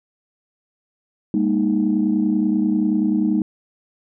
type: chord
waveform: sine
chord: Ab suspended second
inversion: none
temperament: equal with one note detuned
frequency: 202.8 / 233.1 / 311.1 Hz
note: Ab3 / Bb3 / Eb4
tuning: -41 / 0 / 0 cents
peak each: -19 / -21 / -19 dBFS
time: 1.34-3.42 s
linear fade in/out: 2 ms
effects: tanh soft clip ceiling -8 dBFS